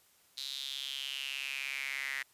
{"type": "tone with high-pass filter sweep", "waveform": "sawtooth", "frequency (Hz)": 136.6, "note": "C#3", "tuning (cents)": -25, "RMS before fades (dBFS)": -39, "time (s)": [0.37, 2.23], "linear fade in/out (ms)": 10, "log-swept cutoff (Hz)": [4000, 1900], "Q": 6.5, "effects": ["white hiss -66 dBFS RMS until 2.33 s", "resampled to 32000 Hz"]}